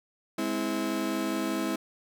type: chord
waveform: 35% pulse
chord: Ab augmented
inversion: none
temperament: just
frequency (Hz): 207.7 / 259.6 / 324.5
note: Ab3 / C4 / E4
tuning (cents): 0 / -13 / -27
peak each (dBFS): -32 / -32 / -29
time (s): 0.38-1.76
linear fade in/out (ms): 5
effects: none